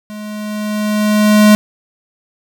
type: tone with level ramp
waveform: square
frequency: 211 Hz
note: G#3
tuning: 28 cents sharp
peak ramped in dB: -27 to -4 dBFS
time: 0.1-1.55 s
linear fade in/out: 0 ms
effects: none